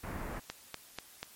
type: low-pass noise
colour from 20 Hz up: pink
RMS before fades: -40 dBFS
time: 0.03-0.4 s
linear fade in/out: 10 ms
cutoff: 2000 Hz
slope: 24 dB/octave
type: click train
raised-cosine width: 0.2 ms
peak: -20 dBFS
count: 4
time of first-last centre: 0.5-1.23 s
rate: 4.11 Hz
effects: white hiss -56 dBFS RMS until 1.35 s + MP3 64 kbps